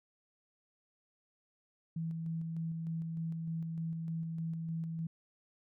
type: tone with tremolo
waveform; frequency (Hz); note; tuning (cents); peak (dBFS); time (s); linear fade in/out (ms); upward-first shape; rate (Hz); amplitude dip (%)
sine; 163.7; E3; -12; -34; 1.96-5.07; 5; square; 3.3; 25
effects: none